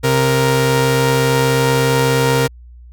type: tone pair together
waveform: sawtooth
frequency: 133.07 / 467.4 Hz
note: C3 / A#4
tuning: +30 / +5 cents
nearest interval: octave + minor seventh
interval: 2175 cents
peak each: -11 dBFS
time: 0.03-2.48 s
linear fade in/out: 20 ms
effects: added 60 Hz sine -36 dBFS peak until 2.92 s